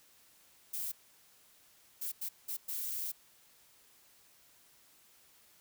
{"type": "noise bursts at uneven times", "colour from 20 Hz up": "violet", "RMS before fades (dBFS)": -38, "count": 5, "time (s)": [[0.73, 0.92], [2.01, 2.12], [2.21, 2.29], [2.48, 2.57], [2.68, 3.12]], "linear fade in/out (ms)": 10, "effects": ["white hiss -64 dBFS RMS until 5.6 s"]}